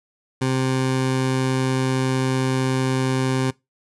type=tone; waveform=20% pulse; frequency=130.81 Hz; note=C3; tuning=in tune; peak=-14 dBFS; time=0.41-3.51 s; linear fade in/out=10 ms; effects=noise-tail reverb RT60 0.2 s tail -22 dB re dry + resampled to 24000 Hz